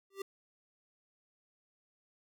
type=tone with exponential growth; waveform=square; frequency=392 Hz; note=G4; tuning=in tune; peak=-35 dBFS; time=0.1-0.22 s; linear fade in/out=5 ms; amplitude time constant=24 ms; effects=none